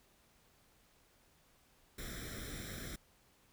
pink noise with comb filter, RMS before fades -45 dBFS, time 1.98-2.96 s, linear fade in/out 5 ms, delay 0.54 ms, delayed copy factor +0.85, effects pink hiss -69 dBFS RMS until 3.52 s

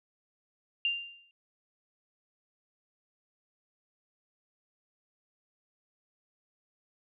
sine tone with exponential decay, 2789 Hz, F7, 3 cents flat, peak -24 dBFS, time 0.85-1.31 s, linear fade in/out 1 ms, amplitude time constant 98 ms, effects none

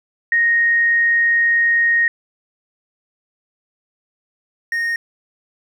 sine / triangle tone pair in turn, 1864.7 / 1854.6 Hz, A#6 / A#6, 0 / -9 cents, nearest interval unison, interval 9 cents, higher first, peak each -12 / -16 dBFS, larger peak first, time 0.32-2.08 / 4.72-4.96 s, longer first, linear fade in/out 2 ms, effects none

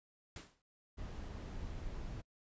pink noise with exponential decay, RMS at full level -46 dBFS, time 0.36-0.62 s, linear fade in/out 2 ms, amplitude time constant 56 ms
brown noise, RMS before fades -44 dBFS, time 0.97-2.22 s, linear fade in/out 20 ms
effects noise-tail reverb RT60 0.1 s tail -26 dB re dry + resampled to 16000 Hz

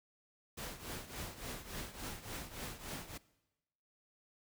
pink noise with tremolo, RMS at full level -42 dBFS, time 0.57-3.18 s, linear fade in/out 10 ms, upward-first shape triangle, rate 3.5 Hz, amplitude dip 80%, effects noise-tail reverb RT60 1.0 s tail -20 dB re dry

